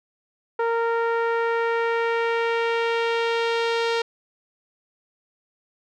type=tone with low-pass filter sweep; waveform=sawtooth; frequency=462.2 Hz; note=A#4; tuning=15 cents flat; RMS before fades=-23 dBFS; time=0.59-4.02 s; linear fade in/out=5 ms; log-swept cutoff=1300 to 4200 Hz; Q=1.4; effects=none